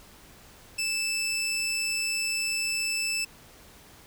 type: tone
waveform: 20% pulse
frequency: 2637 Hz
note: E7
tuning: in tune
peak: -22 dBFS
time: 0.78-3.25 s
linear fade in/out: 10 ms
effects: pink hiss -52 dBFS RMS until 4.06 s